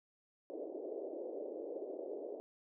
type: band-pass noise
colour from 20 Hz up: white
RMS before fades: -44 dBFS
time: 0.5-2.4 s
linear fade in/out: 0 ms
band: 310 to 590 Hz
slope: 48 dB/octave
effects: none